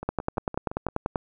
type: two click trains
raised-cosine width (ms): 1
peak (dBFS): -11 / -20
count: 12 / 6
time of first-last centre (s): 0.09-1.158 / 0.03-0.886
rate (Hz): 10.3 / 5.84
effects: none